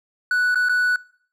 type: tone with dropouts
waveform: triangle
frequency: 1480 Hz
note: F#6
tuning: in tune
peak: -15 dBFS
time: 0.31-0.96 s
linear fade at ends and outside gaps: 2 ms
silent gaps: 0.546-0.556 / 0.687-0.694 s
effects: noise-tail reverb RT60 0.6 s tail -23 dB re dry